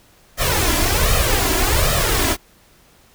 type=noise with flanger; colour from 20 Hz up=pink; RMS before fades=-17 dBFS; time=0.37-2.37 s; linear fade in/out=50 ms; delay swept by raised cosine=1.6 to 3 ms; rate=1.3 Hz; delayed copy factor=+0.7; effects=pink hiss -52 dBFS RMS until 3.14 s